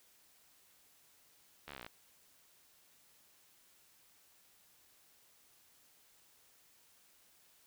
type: slowing click train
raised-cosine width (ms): 0.3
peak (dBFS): -30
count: 13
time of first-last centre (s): 1.68-1.864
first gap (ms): 13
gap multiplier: 1.03
effects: white hiss -67 dBFS RMS until 7.66 s